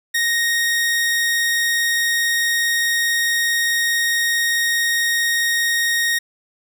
sawtooth tone, 1864.7 Hz, A#6, in tune, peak -13 dBFS, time 0.14-6.19 s, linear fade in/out 10 ms, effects none

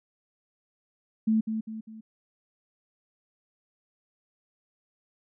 sine tone with echo, 220 Hz, A3, in tune, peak -20 dBFS, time 1.27-1.41 s, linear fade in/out 10 ms, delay 200 ms, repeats 3, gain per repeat -7 dB, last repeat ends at 2.01 s, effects none

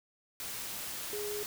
sine tone in noise, 415.3 Hz, G#4, in tune, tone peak -36 dBFS, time 1.13-1.43 s, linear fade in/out 0 ms, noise white, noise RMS -40 dBFS, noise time 0.4-1.46 s, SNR +1 dB, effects none

